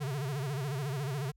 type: tone with vibrato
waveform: square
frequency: 138.59 Hz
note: C#3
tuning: in tune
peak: -33 dBFS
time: 0-1.32 s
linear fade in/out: 20 ms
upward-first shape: sine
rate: 14 Hz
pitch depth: 150 cents each way
effects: added 50 Hz sine -63 dBFS peak until 1.36 s